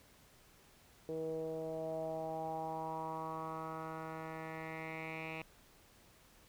10% pulse tone with low-pass filter sweep, 160 Hz, D#3, 49 cents sharp, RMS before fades -42 dBFS, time 1.09-5.42 s, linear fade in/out 0 ms, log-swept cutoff 450 to 2600 Hz, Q 4.8, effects pink hiss -64 dBFS RMS until 6.48 s

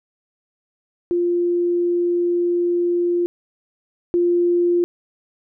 sine tone pair in turn, 349 / 349 Hz, F4 / F4, -1 / -1 cents, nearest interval unison, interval 0 cents, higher neither, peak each -16 / -14 dBFS, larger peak second, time 1.11-3.26 / 4.14-4.84 s, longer first, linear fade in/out 0 ms, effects none

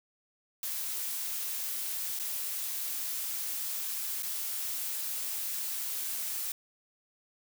blue noise with dropouts, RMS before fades -35 dBFS, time 0.63-6.52 s, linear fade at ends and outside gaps 1 ms, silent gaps 2.19-2.197 / 4.224-4.231 s, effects none

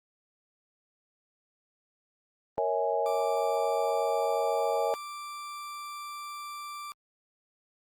sine chord, A# half-diminished seventh, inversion none, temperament equal with one note detuned, 466.2 / 554.4 / 648.3 / 830.6 Hz, A#4 / C#5 / E5 / G#5, 0 / 0 / -29 / 0 cents, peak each -31 dBFS, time 2.58-4.94 s, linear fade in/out 0 ms
40% pulse tone, 1174.7 Hz, D6, in tune, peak -37 dBFS, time 3.06-6.92 s, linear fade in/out 0 ms
effects Opus 32 kbps

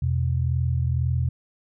sine tone pair together, 84.36 / 126.4 Hz, E2 / B2, +41 / +41 cents, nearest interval perfect fifth, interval 700 cents, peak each -23 dBFS, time 0.02-1.29 s, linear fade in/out 5 ms, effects none

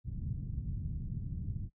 white low-pass noise, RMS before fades -38 dBFS, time 0.04-1.7 s, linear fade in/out 50 ms, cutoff 150 Hz, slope 24 dB/octave, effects noise-tail reverb RT60 0.1 s tail -23 dB re dry

